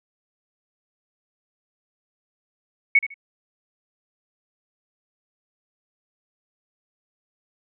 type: tone with echo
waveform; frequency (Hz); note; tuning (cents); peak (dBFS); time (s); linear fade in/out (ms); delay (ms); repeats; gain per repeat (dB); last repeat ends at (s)
sine; 2216; C#7; -1; -11; 2.95-2.99; 5; 76; 2; -13; 3.142
effects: none